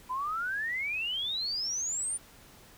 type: exponential sweep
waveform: sine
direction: up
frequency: 987.8 to 9397 Hz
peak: -30 dBFS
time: 0.09-2.18 s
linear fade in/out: 20 ms
effects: pink hiss -55 dBFS RMS until 2.77 s